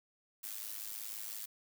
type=noise with amplitude modulation; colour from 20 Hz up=blue; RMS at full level=-40 dBFS; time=0.43-1.46 s; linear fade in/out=10 ms; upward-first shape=sine; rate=106 Hz; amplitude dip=80%; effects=none